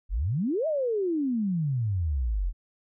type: exponential two-way sweep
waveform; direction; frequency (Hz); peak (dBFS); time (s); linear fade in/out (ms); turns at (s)
sine; up then down; 39.81 to 656 to 39.81; -24; 0.09-2.53; 50; 0.67
effects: none